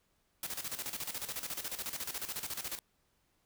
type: noise with tremolo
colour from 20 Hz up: white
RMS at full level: -38 dBFS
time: 0.43-2.79 s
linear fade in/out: 2 ms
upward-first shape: square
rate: 14 Hz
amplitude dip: 70%
effects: pink hiss -75 dBFS RMS until 3.45 s